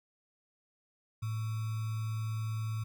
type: tone with sample-and-hold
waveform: sine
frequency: 110 Hz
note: A2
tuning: in tune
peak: -32 dBFS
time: 1.22-2.84 s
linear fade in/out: 10 ms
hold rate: 1225 Hz
effects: none